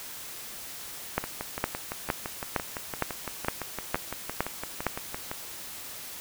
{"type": "two click trains", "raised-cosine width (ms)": 0.5, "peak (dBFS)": [-9, -17], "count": [9, 25], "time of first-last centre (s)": [[1.18, 4.867], [1.24, 5.315]], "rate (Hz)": [2.17, 5.89], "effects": ["white hiss -41 dBFS RMS until 6.2 s"]}